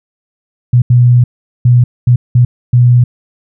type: tone bursts at uneven times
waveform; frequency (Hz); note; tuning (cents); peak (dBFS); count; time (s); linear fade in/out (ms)
sine; 122.5; B2; -14; -3; 6; 0.73-0.82 / 0.9-1.24 / 1.65-1.84 / 2.07-2.16 / 2.35-2.45 / 2.73-3.04; 5
effects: none